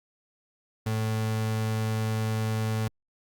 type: tone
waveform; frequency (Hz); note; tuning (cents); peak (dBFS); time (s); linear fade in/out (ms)
35% pulse; 110; A2; 0; -24; 0.86-2.88; 5
effects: Opus 48 kbps